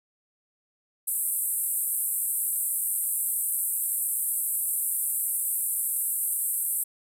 white band-pass noise, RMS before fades -28 dBFS, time 1.07-6.84 s, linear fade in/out 10 ms, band 8100 to 14000 Hz, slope 96 dB/octave, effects none

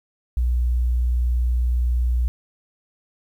sine tone, 60.8 Hz, B1, 26 cents flat, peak -17 dBFS, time 0.37-2.28 s, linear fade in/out 0 ms, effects 9-bit

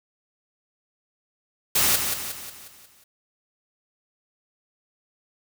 white noise with echo, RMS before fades -20 dBFS, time 1.75-1.96 s, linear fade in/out 5 ms, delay 180 ms, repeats 6, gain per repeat -6 dB, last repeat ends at 3.04 s, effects none

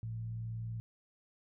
sine tone with frequency modulation, 112.8 Hz, A2, 44 cents sharp, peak -37 dBFS, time 0.03-0.8 s, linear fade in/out 0 ms, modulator 61.3 Hz, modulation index 0.32, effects none

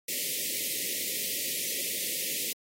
white band-stop noise, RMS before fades -32 dBFS, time 0.08-2.53 s, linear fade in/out 5 ms, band 590 to 1900 Hz, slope 96 dB/octave, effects high-pass 200 Hz 12 dB/octave + AAC 48 kbps

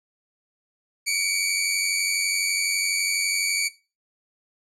15% pulse tone pair together, 2257 / 2349 Hz, C#7 / D7, +31 / 0 cents, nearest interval minor second, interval 69 cents, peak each -17 / -21 dBFS, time 1.06-3.69 s, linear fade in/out 20 ms, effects noise-tail reverb RT60 0.3 s tail -17 dB re dry + low-pass 12000 Hz 12 dB/octave

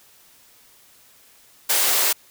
white high-pass noise, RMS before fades -19 dBFS, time 1.69-2.13 s, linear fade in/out 10 ms, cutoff 350 Hz, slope 24 dB/octave, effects white hiss -53 dBFS RMS until 2.3 s

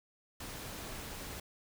pink noise, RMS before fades -44 dBFS, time 0.4-1.4 s, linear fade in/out 5 ms, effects none

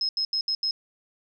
sine tone bursts at uneven times, 5150 Hz, E8, 41 cents flat, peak -23 dBFS, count 5, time 0.01-0.09 / 0.17-0.25 / 0.33-0.41 / 0.48-0.55 / 0.63-0.71 s, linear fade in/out 2 ms, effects none

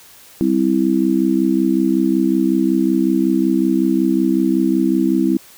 sine chord, C major, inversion second, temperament just, 196.22 / 261.6 / 327 Hz, G3 / C4 / E4, +2 / 0 / -14 cents, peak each -19 / -17 / -16 dBFS, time 0.41-5.37 s, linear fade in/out 0 ms, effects white hiss -44 dBFS RMS until 5.57 s

